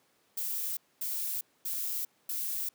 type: noise bursts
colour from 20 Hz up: violet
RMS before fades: -34 dBFS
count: 4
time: 0.37-2.69 s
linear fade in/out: 5 ms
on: 400 ms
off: 240 ms
effects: pink hiss -69 dBFS RMS until 2.74 s + high-pass 200 Hz 12 dB/octave